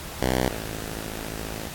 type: tone pair in turn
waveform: 5% pulse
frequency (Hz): 63.6 / 54.18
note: C2 / A1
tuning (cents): -48 / -26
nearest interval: minor third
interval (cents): 278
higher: first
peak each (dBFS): -10 / -22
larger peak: first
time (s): 0.21-0.49 / 0.49-1.69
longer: second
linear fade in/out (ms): 10
effects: pink hiss -37 dBFS RMS until 1.74 s + AAC 64 kbps